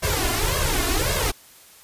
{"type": "noise with flanger", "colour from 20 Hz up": "pink", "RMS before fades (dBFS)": -22, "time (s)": [0.02, 1.32], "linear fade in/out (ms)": 20, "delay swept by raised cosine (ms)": [1.8, 2.9], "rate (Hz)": 1.8, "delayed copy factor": 0.9, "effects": ["white hiss -49 dBFS RMS until 1.83 s", "resampled to 32000 Hz"]}